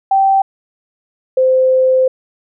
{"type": "tone pair in turn", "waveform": "sine", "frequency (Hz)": [778, 518.1], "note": ["G5", "C5"], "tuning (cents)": [-13, -17], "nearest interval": "perfect fifth", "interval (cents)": 704, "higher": "first", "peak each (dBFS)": -8, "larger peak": "neither", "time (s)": [[0.11, 0.42], [1.37, 2.08]], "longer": "second", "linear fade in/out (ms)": 5, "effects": []}